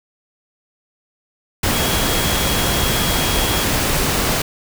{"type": "tone in noise", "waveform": "sine", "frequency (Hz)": 3297, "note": "G#7", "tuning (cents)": -13, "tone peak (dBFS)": -26, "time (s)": [1.73, 3.64], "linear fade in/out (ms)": 5, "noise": "pink", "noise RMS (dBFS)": -18, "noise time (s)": [1.63, 4.42], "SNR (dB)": -11, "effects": []}